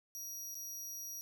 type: tone with dropouts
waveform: sawtooth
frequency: 5750 Hz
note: F8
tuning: 50 cents sharp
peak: -40 dBFS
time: 0.15-1.21 s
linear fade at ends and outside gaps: 0 ms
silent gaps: 0.545-0.553 s
effects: none